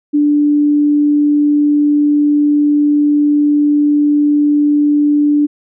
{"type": "tone", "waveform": "sine", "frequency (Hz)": 293.7, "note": "D4", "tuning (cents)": 0, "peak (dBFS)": -8, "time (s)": [0.13, 5.47], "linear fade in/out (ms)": 20, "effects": []}